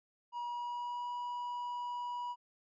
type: tone with pitch glide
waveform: triangle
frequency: 960 to 972.3 Hz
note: B5 to B5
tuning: -49 to -27 cents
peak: -35 dBFS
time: 0.32-2.36 s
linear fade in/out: 50 ms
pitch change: +22 cents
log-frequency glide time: 0.46-1.12 s
effects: resampled to 16000 Hz